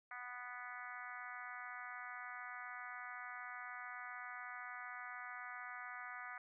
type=harmonic tone; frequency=246.9 Hz; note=B3; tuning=in tune; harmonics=3 / 4 / 5 / 6 / 7 / 8 / 9; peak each=-55 / -57 / -52 / -52 / -55 / -53 / -58 dBFS; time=0.11-6.38 s; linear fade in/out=2 ms; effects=none